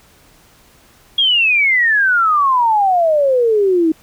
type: exponential sweep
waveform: sine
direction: down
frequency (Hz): 3322 to 311.8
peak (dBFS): -10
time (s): 1.18-3.92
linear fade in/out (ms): 5
effects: pink hiss -49 dBFS RMS until 4.02 s